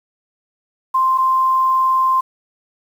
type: tone pair in turn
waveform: sine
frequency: 1046.5 / 1046.5 Hz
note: C6 / C6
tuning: 0 / 0 cents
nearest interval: unison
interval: 0 cents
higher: neither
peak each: -12 dBFS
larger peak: neither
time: 0.94-1.18 / 1.18-2.21 s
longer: second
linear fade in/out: 10 ms
effects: 7-bit